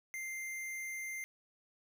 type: tone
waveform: square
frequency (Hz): 2093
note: C7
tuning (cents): 0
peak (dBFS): -40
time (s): 0.14-1.24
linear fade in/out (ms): 0
effects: none